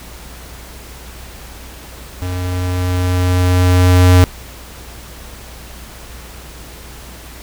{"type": "tone with level ramp", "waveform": "square", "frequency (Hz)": 90.4, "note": "F#2", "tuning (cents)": -40, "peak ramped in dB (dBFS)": [-20, -5], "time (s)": [2.22, 4.24], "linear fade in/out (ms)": 0, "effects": ["added 60 Hz sine -35 dBFS peak until 7.42 s", "pink hiss -36 dBFS RMS until 7.42 s"]}